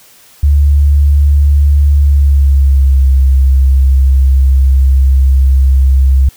sine tone with pitch glide, 71.8 to 66.61 Hz, D2 to C2, -39 to +32 cents, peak -4 dBFS, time 0.43-6.29 s, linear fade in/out 5 ms, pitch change -129 cents, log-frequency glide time 1.93-3.07 s, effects white hiss -42 dBFS RMS until 6.36 s

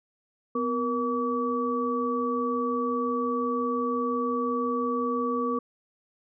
sine tone cluster, 250.7 / 472.6 / 1145 Hz, B3 / A#4 / D6, +26 / +24 / -44 cents, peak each -29 dBFS, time 0.55-5.59 s, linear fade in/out 5 ms, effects none

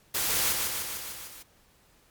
white noise with echo, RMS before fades -28 dBFS, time 0.14-0.53 s, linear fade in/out 10 ms, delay 150 ms, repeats 6, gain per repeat -3 dB, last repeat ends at 1.43 s, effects pink hiss -62 dBFS RMS until 2.1 s + MP3 96 kbps

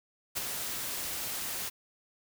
white noise with ADSR envelope, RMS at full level -31 dBFS, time 0.35-1.7 s, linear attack 24 ms, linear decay 18 ms, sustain -5 dB, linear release 21 ms, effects none

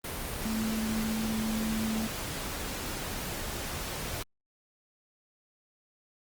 sine tone in noise, 220 Hz, A3, in tune, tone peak -29 dBFS, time 0.45-2.07 s, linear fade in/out 5 ms, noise pink, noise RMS -36 dBFS, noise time 0.04-4.23 s, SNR +4 dB, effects Opus 32 kbps

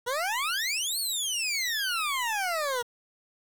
20% pulse exponential two-way sweep, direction up then down, 466.2 to 4500 to 466.2 Hz, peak -22 dBFS, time 0.06-2.83 s, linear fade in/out 20 ms, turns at 0.99 s, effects 8-bit

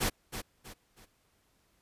pink noise with echo, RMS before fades -29 dBFS, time 0-0.1 s, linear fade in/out 20 ms, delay 320 ms, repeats 3, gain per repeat -9 dB, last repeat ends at 1.06 s, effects pink hiss -71 dBFS RMS until 1.81 s + resampled to 32000 Hz

